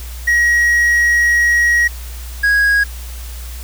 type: tone pair in turn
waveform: triangle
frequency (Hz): 1900 / 1649.6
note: A#6 / G#6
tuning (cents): +33 / -12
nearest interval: major second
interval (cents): 245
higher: first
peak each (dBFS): -8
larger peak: neither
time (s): 0.27-1.88 / 2.43-2.84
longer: first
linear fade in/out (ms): 10
effects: added 60 Hz sine -26 dBFS peak until 3.63 s + white hiss -36 dBFS RMS until 3.63 s